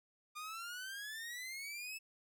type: exponential sweep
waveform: sawtooth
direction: up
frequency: 1206 to 2637 Hz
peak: -40 dBFS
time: 0.35-1.99 s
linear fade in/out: 20 ms
effects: none